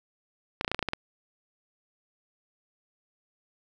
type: clicks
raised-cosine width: 0.3 ms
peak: -12 dBFS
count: 9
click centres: 0.611 / 0.647 / 0.679 / 0.716 / 0.746 / 0.792 / 0.827 / 0.887 / 0.934 s
effects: none